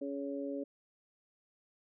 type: harmonic tone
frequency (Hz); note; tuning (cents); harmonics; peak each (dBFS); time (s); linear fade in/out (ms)
140; C#3; +18; 2 / 3 / 4; -38 / -43 / -41; 0.01-0.64; 10
effects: none